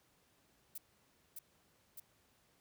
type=noise with echo; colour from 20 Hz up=violet; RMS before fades=-45 dBFS; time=0.75-0.78 s; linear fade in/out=5 ms; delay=610 ms; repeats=2; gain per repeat=-2 dB; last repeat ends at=2 s; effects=pink hiss -72 dBFS RMS until 2.6 s + high-pass 60 Hz 12 dB/octave